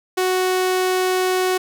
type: tone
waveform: sawtooth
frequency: 370 Hz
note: F#4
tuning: in tune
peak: -13 dBFS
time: 0.17-1.58 s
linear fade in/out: 10 ms
effects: none